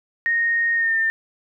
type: tone with pitch glide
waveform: sine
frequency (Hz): 1857 to 1803.1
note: A#6 to A6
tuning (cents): -7 to +42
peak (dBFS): -17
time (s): 0.26-1.1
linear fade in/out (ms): 0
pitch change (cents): -51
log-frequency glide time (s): 0.75-0.96
effects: none